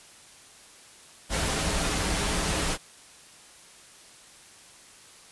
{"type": "noise with comb filter", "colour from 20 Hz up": "pink", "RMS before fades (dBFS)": -27, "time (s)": [1.29, 2.78], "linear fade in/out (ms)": 50, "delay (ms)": 8.3, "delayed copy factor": -0.5, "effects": ["white hiss -51 dBFS RMS until 5.31 s", "resampled to 24000 Hz"]}